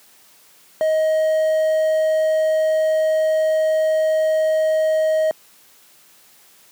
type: tone with quantisation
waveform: triangle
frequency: 629 Hz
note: D#5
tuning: 19 cents sharp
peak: -13 dBFS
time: 0.81-5.31 s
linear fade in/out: 0 ms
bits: 7
effects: white hiss -51 dBFS RMS until 6.71 s + high-pass 150 Hz 12 dB/octave